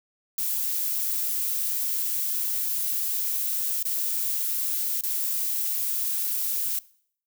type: noise with dropouts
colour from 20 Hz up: violet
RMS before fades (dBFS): -27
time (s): 0.38-6.79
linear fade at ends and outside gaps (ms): 2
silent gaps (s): 3.828-3.852 / 5.01-5.035
effects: noise-tail reverb RT60 0.6 s tail -21 dB re dry